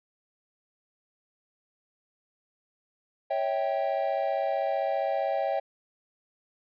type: chord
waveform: triangle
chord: C# diminished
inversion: none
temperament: equal with one note detuned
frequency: 554.4 / 649.8 / 784 Hz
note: C#5 / E5 / G5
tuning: 0 / -25 / 0 cents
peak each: -28 dBFS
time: 3.3-5.6 s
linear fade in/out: 10 ms
effects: resampled to 11025 Hz